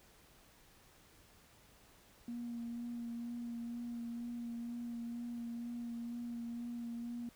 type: tone with vibrato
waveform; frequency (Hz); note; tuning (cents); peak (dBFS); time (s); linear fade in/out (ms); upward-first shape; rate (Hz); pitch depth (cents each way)
sine; 236.3; A#3; +24; -39; 2.28-7.29; 2; sine; 2.1; 18
effects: tanh soft clip ceiling -35 dBFS + pink hiss -64 dBFS RMS until 7.35 s